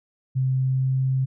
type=tone with pitch glide; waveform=sine; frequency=130.81 to 131.8 Hz; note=C3 to C3; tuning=0 to +13 cents; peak=-19 dBFS; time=0.35-1.26 s; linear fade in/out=20 ms; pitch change=+13 cents; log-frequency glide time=0.56-0.99 s; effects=none